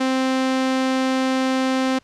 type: tone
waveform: sawtooth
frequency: 261.6 Hz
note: C4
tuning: in tune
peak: -14 dBFS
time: 0-1.99 s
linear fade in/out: 10 ms
effects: pink hiss -57 dBFS RMS until 2.03 s + low-pass 6000 Hz 12 dB/octave